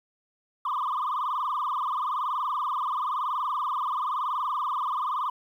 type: tone with frequency modulation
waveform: sine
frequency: 1108.7 Hz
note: C#6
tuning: in tune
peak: -24 dBFS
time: 0.65-5.3 s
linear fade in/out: 5 ms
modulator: 21 Hz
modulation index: 6
effects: tanh soft clip ceiling -23 dBFS + 10-bit